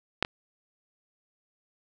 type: clicks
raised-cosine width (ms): 0.3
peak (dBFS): -6 / -17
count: 2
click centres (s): 0.226 / 0.249
effects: none